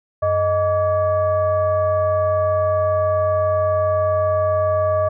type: tone with frequency modulation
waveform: sine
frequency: 622.3 Hz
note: D#5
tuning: in tune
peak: -15 dBFS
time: 0.22-5.09 s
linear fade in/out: 10 ms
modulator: 528 Hz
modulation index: 0.74
effects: none